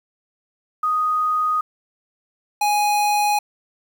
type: tone pair in turn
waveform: sine / square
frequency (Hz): 1244.5 / 830.6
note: D#6 / G#5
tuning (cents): 0 / 0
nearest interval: perfect fifth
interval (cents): 700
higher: first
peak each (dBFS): -17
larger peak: neither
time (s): 0.83-1.61 / 2.61-3.39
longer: neither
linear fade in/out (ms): 5
effects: 8-bit